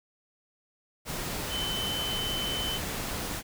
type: tone in noise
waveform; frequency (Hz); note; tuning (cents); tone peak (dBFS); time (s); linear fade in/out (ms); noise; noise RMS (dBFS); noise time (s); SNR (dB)
sine; 3050; G7; -48; -31; 1.49-2.8; 50; pink; -34; 1.05-3.43; 0
effects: none